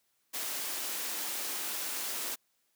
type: high-pass noise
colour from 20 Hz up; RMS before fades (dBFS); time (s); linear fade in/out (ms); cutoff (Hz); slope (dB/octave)
white; -36; 0.33-2.36; 20; 230; 24
effects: white hiss -75 dBFS RMS until 2.75 s + high-pass 100 Hz 12 dB/octave